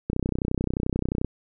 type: click train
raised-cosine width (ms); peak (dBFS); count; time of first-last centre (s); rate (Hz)
3; -12; 37; 0.1-1.246; 31.4
effects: none